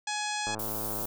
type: harmonic tone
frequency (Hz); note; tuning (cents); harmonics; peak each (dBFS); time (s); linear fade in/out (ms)
840; G#5; +19; 1 / 2 / 3 / 4 / 5 / 6 / 7 / 8 / 9 / 10; -34 / -37 / -39 / -40 / -41 / -42 / -42 / -43 / -44 / -44; 0.07-0.55; 5
type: click train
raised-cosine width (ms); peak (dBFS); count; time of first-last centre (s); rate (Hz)
1; -24; 64; 0.47-1.053; 108
type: noise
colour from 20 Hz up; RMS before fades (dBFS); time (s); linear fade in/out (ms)
violet; -35; 0.59-1.06; 5
effects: none